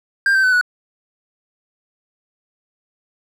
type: tone with pitch steps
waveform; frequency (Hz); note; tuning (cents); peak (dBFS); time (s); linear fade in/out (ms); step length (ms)
triangle; 1593 / 1551.2 / 1510.6 / 1470.9; G6 / G6 / F#6 / F#6; +27 / -19 / +35 / -11; -10; 0.26-0.612; 2; 88
effects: none